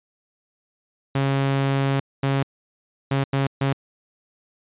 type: tone bursts at uneven times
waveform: sawtooth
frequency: 137 Hz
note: C#3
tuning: 20 cents flat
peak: -15 dBFS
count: 5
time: 1.15-2 / 2.23-2.43 / 3.11-3.24 / 3.33-3.47 / 3.61-3.73 s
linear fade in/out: 5 ms
effects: resampled to 8000 Hz